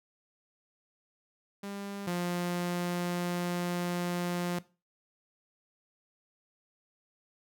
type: tone pair in turn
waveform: sawtooth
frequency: 199.9 / 175.99 Hz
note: G3 / F3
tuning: +34 / +14 cents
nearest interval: major second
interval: 220 cents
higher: first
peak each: -34 / -26 dBFS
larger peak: second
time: 1.63-2.07 / 2.07-4.59 s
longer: second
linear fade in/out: 5 ms
effects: noise-tail reverb RT60 0.3 s tail -18 dB re dry